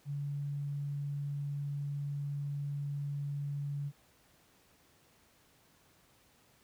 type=tone; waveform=sine; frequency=142.9 Hz; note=D3; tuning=47 cents flat; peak=-34 dBFS; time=0.05-3.92 s; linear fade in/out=50 ms; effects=pink hiss -66 dBFS RMS until 6.63 s + high-pass 60 Hz 12 dB/octave